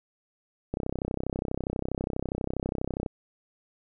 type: click train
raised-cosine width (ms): 2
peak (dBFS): -16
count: 76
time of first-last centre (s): 0.74-3.062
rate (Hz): 32.3
effects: none